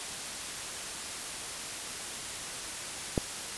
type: click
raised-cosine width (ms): 2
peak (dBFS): -12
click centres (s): 3.178
effects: white hiss -38 dBFS RMS until 3.57 s + resampled to 24000 Hz